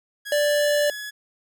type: tone with pitch glide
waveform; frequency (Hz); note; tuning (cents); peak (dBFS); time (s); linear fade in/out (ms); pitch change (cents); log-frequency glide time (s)
sawtooth; 1661.2 to 1691.2; G#6 to G#6; 0 to +31; -28; 0.25-1.11; 20; +31; 0.58-0.65
type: tone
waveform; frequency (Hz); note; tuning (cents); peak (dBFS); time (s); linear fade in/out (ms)
square; 587.3; D5; 0; -19; 0.32-0.9; 2
effects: none